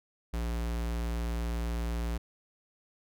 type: tone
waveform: square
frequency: 58 Hz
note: A#1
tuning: 8 cents flat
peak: -31 dBFS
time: 0.33-2.18 s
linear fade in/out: 10 ms
effects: none